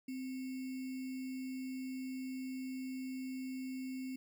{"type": "tone with sample-and-hold", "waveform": "sine", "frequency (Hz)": 260, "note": "C4", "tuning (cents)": -11, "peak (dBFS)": -39, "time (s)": [0.08, 4.16], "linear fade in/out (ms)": 5, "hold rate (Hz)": 2450, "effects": []}